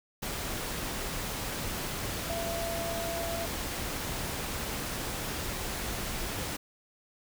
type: tone in noise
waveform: sine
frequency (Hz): 673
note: E5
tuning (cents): +36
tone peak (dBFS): -34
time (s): 2.29-3.46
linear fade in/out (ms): 10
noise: pink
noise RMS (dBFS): -35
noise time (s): 0.22-6.57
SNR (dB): -2
effects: none